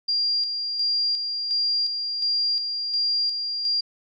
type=tone with tremolo; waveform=sine; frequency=4780 Hz; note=D8; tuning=30 cents sharp; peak=-20 dBFS; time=0.08-3.81 s; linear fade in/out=10 ms; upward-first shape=square; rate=1.4 Hz; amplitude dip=45%; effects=none

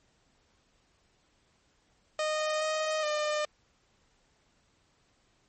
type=tone with pitch steps; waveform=sawtooth; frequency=617 / 623 / 603 Hz; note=D#5 / D#5 / D5; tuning=-15 / +2 / +46 cents; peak=-24 dBFS; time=2.19-3.45 s; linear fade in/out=2 ms; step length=420 ms; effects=pink hiss -69 dBFS RMS until 5.48 s + MP3 32 kbps

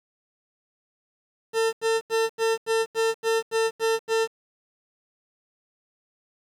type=tone bursts; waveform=40% pulse; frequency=450 Hz; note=A4; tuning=39 cents sharp; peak=-19 dBFS; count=10; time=1.53-4.277 s; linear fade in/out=50 ms; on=200 ms; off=83 ms; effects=low-pass 10000 Hz 12 dB/octave + 8-bit

